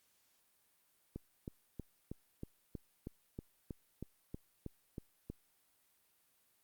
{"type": "click train", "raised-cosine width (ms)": 3, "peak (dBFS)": -30, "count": 14, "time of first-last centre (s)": [1.16, 5.3], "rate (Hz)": 3.14, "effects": ["white hiss -74 dBFS RMS until 6.63 s", "Opus 48 kbps"]}